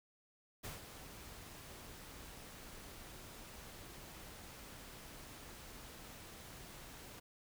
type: noise with ADSR envelope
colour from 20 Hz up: pink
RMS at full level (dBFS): -45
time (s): 0.63-7.2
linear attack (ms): 20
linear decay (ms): 150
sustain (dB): -8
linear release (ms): 11
effects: none